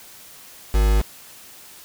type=tone with quantisation; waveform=triangle; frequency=52 Hz; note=G#1; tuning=3 cents sharp; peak=-12 dBFS; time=0.73-1.02 s; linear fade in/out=20 ms; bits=4; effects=white hiss -44 dBFS RMS until 1.84 s

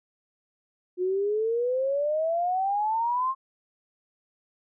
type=exponential sweep; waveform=sine; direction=up; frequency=356.8 to 1075 Hz; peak=-23 dBFS; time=0.97-3.35 s; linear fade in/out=50 ms; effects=none

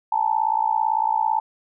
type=tone with amplitude modulation; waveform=sine; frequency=880 Hz; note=A5; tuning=in tune; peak=-14 dBFS; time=0.12-1.4 s; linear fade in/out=5 ms; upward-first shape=sine; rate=57.9 Hz; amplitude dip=95%; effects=none

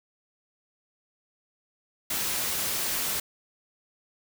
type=noise; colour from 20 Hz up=white; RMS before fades=-29 dBFS; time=2.1-3.2 s; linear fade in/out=5 ms; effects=none

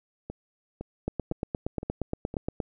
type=two click trains; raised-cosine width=2 ms; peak=-22 / -15 dBFS; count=5 / 14; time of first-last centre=0.3-2.341 / 1.08-2.602 s; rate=1.96 / 8.54 Hz; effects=none

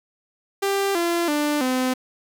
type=tone with pitch steps; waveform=sawtooth; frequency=395 / 341.9 / 295.9 / 256.1 Hz; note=G4 / F4 / D4 / C4; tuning=+13 / -37 / +13 / -37 cents; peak=-16 dBFS; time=0.62-1.94 s; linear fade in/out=10 ms; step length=330 ms; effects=8-bit

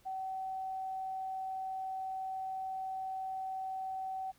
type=tone; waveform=sine; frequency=761 Hz; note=F#5; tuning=48 cents sharp; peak=-36 dBFS; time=0.05-4.32 s; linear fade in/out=20 ms; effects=pink hiss -67 dBFS RMS until 4.38 s

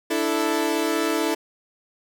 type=chord; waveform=sawtooth; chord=D suspended second; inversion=none; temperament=equal; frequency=293.7 / 329.6 / 440 Hz; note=D4 / E4 / A4; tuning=0 / 0 / 0 cents; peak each=-23 / -20 / -22 dBFS; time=0.1-1.35 s; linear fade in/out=10 ms; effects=none

